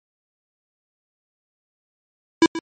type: tone with echo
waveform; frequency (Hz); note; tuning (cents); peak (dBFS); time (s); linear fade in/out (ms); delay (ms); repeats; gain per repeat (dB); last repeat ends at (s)
square; 328.7; E4; -5; -10; 2.42-2.46; 2; 130; 1; -14; 2.59
effects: MP3 32 kbps